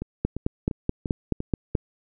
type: two click trains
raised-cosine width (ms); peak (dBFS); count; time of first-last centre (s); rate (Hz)
3; -9 / -17; 8 / 6; 0.25-1.752 / 0.02-1.75; 4.66 / 2.89
effects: none